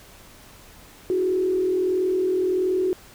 sine tone with frequency modulation, 370 Hz, F#4, in tune, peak -19 dBFS, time 1.1-2.93 s, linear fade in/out 0 ms, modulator 41.5 Hz, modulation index 0.6, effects pink hiss -48 dBFS RMS until 3.14 s

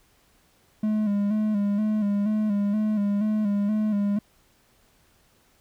triangle tone with vibrato, 208.4 Hz, G#3, 6 cents sharp, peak -19 dBFS, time 0.83-4.19 s, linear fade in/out 5 ms, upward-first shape square, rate 2.1 Hz, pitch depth 47 cents each way, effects pink hiss -62 dBFS RMS until 5.6 s

